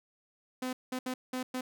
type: tone bursts at uneven times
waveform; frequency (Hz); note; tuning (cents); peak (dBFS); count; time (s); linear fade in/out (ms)
sawtooth; 255; C4; -44; -29; 5; 0.62-0.73 / 0.92-0.99 / 1.06-1.14 / 1.33-1.43 / 1.54-1.61; 5
effects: none